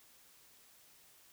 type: silence
effects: white hiss -63 dBFS RMS until 1.32 s